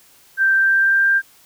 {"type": "tone with pitch glide", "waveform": "sine", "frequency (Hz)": [1568, 1588.1], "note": ["G6", "G6"], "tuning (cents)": [0, 22], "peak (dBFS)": -12, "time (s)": [0.37, 1.22], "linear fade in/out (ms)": 50, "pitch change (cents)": 22, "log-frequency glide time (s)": [0.55, 1.09], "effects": ["white hiss -51 dBFS RMS until 1.45 s"]}